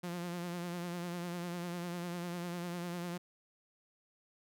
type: tone with vibrato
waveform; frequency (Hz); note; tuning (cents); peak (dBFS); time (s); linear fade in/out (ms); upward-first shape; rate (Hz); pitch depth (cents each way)
sawtooth; 174.61; F3; 0; -34; 0.03-3.18; 10; triangle; 10; 52
effects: none